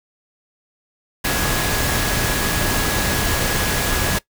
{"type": "tone in noise", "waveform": "sine", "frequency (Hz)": 1674, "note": "G#6", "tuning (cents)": 13, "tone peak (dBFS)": -27, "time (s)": [1.24, 4.19], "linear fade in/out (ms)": 10, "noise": "pink", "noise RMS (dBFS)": -20, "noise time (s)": [1.24, 4.19], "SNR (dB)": -10, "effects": ["noise-tail reverb RT60 0.1 s tail -19 dB re dry"]}